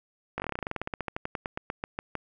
slowing click train, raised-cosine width 0.5 ms, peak -16 dBFS, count 27, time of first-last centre 0.38-2.153 s, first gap 19 ms, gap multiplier 1.09, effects none

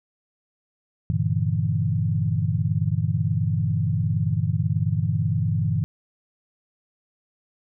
sine chord, E half-diminished seventh, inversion first, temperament equal, 98 / 116.54 / 146.83 / 164.81 Hz, G2 / Bb2 / D3 / E3, 0 / 0 / 0 / 0 cents, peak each -25 / -25 / -26 / -26 dBFS, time 1.1-5.84 s, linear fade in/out 0 ms, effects none

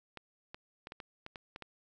clicks, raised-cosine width 0.3 ms, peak -28 dBFS, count 9, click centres 0.173 / 0.545 / 0.871 / 0.921 / 1.002 / 1.264 / 1.358 / 1.561 / 1.623 s, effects none

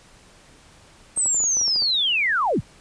sine linear sweep, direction down, 8372 to 43.83 Hz, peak -18 dBFS, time 1.16-2.61 s, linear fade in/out 20 ms
clicks, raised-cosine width 1 ms, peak -24 dBFS, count 10, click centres 1.175 / 1.26 / 1.346 / 1.404 / 1.439 / 1.57 / 1.614 / 1.68 / 1.761 / 1.822 s
effects pink hiss -51 dBFS RMS until 2.8 s + resampled to 22050 Hz

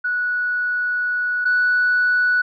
sine tone pair in turn, 1470 / 1477.8 Hz, F#6 / F#6, -12 / -3 cents, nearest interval unison, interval 9 cents, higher second, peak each -18 / -13 dBFS, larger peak second, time 0.04-1.45 / 1.45-2.42 s, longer first, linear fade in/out 10 ms, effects tanh soft clip ceiling -11 dBFS

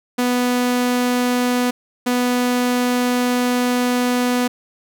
sawtooth tone pair in turn, 246.9 / 246.9 Hz, B3 / B3, 0 / 0 cents, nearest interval unison, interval 0 cents, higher neither, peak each -12 dBFS, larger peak neither, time 0.18-1.71 / 2.06-4.48 s, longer second, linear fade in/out 10 ms, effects none

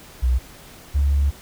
sine tone pair in turn, 62.4 / 70.54 Hz, B1 / C#2, +19 / +31 cents, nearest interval major second, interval 212 cents, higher second, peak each -14 dBFS, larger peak neither, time 0.22-0.39 / 0.94-1.31 s, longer second, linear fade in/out 20 ms, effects tanh soft clip ceiling -11 dBFS + pink hiss -44 dBFS RMS until 1.41 s

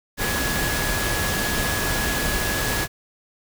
sine tone in noise, 1682 Hz, G#6, 22 cents sharp, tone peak -28 dBFS, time 0.17-2.88 s, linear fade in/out 50 ms, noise pink, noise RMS -24 dBFS, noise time 0.17-2.88 s, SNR -7 dB, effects none

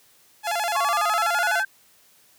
sawtooth tone with vibrato, 765 Hz, G5, 42 cents flat, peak -19 dBFS, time 0.43-1.64 s, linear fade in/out 50 ms, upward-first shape square, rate 12 Hz, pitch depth 180 cents each way
sine linear sweep, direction up, 1079 to 1568 Hz, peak -22 dBFS, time 0.75-1.65 s, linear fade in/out 5 ms
effects white hiss -57 dBFS RMS until 2.38 s + high-pass 60 Hz 12 dB/octave

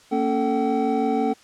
triangle tone cluster, 230.4 / 276.5 / 440.5 / 762 Hz, A#3 / C#4 / A4 / G5, -20 / -4 / +2 / -49 cents, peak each -23 dBFS, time 0.11-1.34 s, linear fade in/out 20 ms, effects white hiss -52 dBFS RMS until 1.43 s + low-pass 7000 Hz 12 dB/octave

